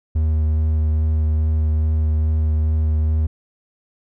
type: tone with vibrato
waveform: triangle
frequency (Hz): 77.78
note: D#2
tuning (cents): 0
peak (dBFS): -13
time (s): 0.15-3.27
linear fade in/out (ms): 10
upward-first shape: sine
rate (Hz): 2.4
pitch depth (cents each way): 12
effects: none